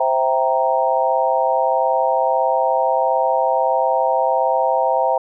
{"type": "chord", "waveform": "sine", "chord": "C dominant seventh", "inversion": "none", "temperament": "equal with one note detuned", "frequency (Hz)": [523.3, 659.3, 780.8, 932.3], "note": ["C5", "E5", "G5", "Bb5"], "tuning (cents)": [0, 0, -7, 0], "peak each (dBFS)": -20, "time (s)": [0, 5.18], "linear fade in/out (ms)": 5, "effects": []}